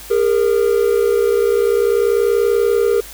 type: tone pair together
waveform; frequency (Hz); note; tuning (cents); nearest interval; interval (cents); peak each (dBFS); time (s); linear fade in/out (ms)
triangle; 405.8 / 466.2; G#4 / A#4; -40 / 0; major second; 240; -13; 0.1-3.01; 10
effects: added 50 Hz sine -40 dBFS peak until 3.13 s + white hiss -36 dBFS RMS until 3.13 s